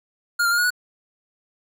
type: tone with pitch steps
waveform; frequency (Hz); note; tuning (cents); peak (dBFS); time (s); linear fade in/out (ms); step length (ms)
square; 1417 / 1385 / 1413 / 1449 / 1471; F6 / F6 / F6 / F#6 / F#6; +25 / -15 / +20 / -37 / -11; -18; 0.39-0.705; 10; 63
effects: none